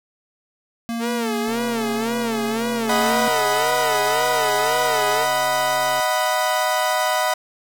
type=tone with pitch glide; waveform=square; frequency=231.9 to 227.8 Hz; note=A#3 to A#3; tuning=-9 to -40 cents; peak=-24 dBFS; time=0.89-3.28 s; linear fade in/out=0 ms; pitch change=-31 cents; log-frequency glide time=1.39-2.54 s
type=tone with vibrato; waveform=sawtooth; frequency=449.1 Hz; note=A4; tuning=35 cents sharp; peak=-20 dBFS; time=0.99-5.27 s; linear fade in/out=50 ms; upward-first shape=sine; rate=1.9 Hz; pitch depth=140 cents each way
type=click train; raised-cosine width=1 ms; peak=-24 dBFS; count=602; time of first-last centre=1.48-5.999 s; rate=133 Hz
type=chord; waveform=30% pulse; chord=B major; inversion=first; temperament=equal; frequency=622.3 / 740 / 987.8 Hz; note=D#5 / F#5 / B5; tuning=0 / 0 / 0 cents; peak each=-20 dBFS; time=2.89-7.34 s; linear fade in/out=5 ms
effects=none